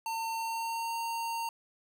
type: tone with pitch glide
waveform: square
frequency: 905 to 920.3 Hz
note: A5 to A#5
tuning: +48 to -22 cents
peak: -33 dBFS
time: 0.06-1.49 s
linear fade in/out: 2 ms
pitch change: +30 cents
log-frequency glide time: 0.33-0.96 s
effects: 12-bit